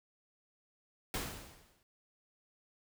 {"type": "noise with exponential decay", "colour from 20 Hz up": "pink", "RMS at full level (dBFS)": -35, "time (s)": [1.14, 1.83], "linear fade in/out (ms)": 1, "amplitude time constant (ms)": 150, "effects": []}